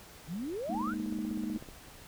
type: exponential sweep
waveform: sine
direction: up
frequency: 146.83 to 1620 Hz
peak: -34 dBFS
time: 0.27-0.95 s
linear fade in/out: 50 ms
type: chord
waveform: sine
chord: Ab suspended second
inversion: none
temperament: equal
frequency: 207.7 / 233.1 / 311.1 Hz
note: Ab3 / Bb3 / Eb4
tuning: 0 / 0 / 0 cents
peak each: -37 dBFS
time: 0.69-1.58 s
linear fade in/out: 5 ms
type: click train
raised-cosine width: 2 ms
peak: -33 dBFS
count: 16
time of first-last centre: 0.75-1.688 s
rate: 16 Hz
effects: pink hiss -52 dBFS RMS until 2.07 s